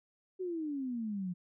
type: exponential sweep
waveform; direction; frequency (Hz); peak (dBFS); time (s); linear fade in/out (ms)
sine; down; 380 to 173.7; -34; 0.39-1.34; 20
effects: none